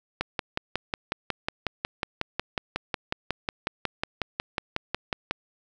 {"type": "click train", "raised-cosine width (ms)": 0.3, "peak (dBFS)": -10, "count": 29, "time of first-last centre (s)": [0.21, 5.31], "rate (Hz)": 5.49, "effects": []}